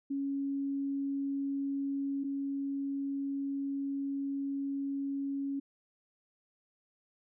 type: tone pair in turn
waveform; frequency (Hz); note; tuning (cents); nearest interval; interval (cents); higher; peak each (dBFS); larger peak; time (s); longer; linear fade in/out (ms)
sine; 277.2 / 277.2; C#4 / C#4; 0 / 0; unison; 0; neither; -31 / -32; first; 0.1-2.24 / 2.24-5.6; second; 10
effects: none